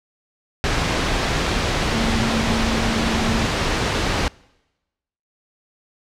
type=tone in noise; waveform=sine; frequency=226.3 Hz; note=A3; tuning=49 cents sharp; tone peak=-22 dBFS; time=1.93-3.45 s; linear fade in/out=0 ms; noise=pink; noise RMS=-20 dBFS; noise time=0.64-4.28 s; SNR=-5 dB; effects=noise-tail reverb RT60 1.0 s tail -25 dB re dry + low-pass 5000 Hz 12 dB/octave